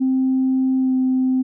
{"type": "tone with pitch glide", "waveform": "sine", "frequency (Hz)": [261.6, 258.7], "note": ["C4", "C4"], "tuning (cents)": [0, -19], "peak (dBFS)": -14, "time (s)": [0, 1.43], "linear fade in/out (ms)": 20, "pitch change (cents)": -19, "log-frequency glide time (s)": [0.78, 0.94], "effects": ["tanh soft clip ceiling -11 dBFS"]}